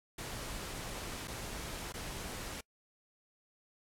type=noise with dropouts; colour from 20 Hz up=pink; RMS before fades=-42 dBFS; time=0.18-2.61 s; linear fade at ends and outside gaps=5 ms; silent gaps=1.274-1.279 / 1.924-1.939 s; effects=noise-tail reverb RT60 0.1 s tail -25 dB re dry + low-pass 12000 Hz 12 dB/octave